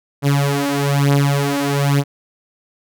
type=beating tone pair; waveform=sawtooth; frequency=140.7 / 141.8 Hz; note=C#3 / C#3; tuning=+26 / +40 cents; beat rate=1.1 Hz; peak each=-13 dBFS; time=0.22-2.04 s; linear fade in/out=50 ms; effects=none